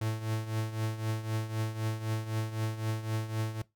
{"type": "tone with tremolo", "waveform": "45% pulse", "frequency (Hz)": 110, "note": "A2", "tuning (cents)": 0, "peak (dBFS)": -28, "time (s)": [0.01, 3.62], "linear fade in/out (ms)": 5, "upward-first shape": "triangle", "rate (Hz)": 3.9, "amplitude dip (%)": 75, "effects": ["noise-tail reverb RT60 0.2 s tail -21 dB re dry"]}